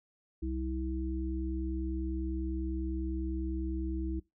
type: harmonic tone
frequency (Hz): 65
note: C2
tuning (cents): -11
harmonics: 1 / 3 / 5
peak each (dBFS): -34 / -44 / -36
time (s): 0.42-4.2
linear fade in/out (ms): 10
effects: noise-tail reverb RT60 0.2 s tail -21 dB re dry